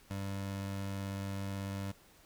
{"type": "tone", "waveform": "25% pulse", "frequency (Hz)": 98.2, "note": "G2", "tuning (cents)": 4, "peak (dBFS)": -33, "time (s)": [0.1, 1.92], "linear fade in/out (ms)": 10, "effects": ["pink hiss -62 dBFS RMS until 2.25 s"]}